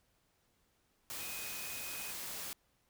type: tone in noise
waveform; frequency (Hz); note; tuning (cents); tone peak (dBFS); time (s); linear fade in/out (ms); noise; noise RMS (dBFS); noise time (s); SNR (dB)
sine; 2504; D#7; +10; -48; 1.2-2.11; 0; white; -43; 1.1-2.53; -8
effects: pink hiss -75 dBFS RMS until 2.89 s